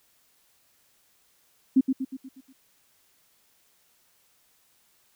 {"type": "tone with echo", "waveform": "sine", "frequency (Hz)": 263.6, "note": "C4", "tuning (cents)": 13, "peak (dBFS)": -14, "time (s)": [1.76, 1.81], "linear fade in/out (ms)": 10, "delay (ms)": 120, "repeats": 6, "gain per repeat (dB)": -6, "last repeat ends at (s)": 2.53, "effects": ["white hiss -65 dBFS RMS until 5.15 s"]}